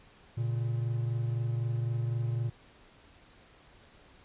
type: tone pair together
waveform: triangle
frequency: 116.46 / 140.4 Hz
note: A#2 / C#3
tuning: -1 / +22 cents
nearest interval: minor third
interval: 323 cents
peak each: -27 / -35 dBFS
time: 0.37-2.5 s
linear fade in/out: 10 ms
effects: pink hiss -58 dBFS RMS until 4.24 s + resampled to 8000 Hz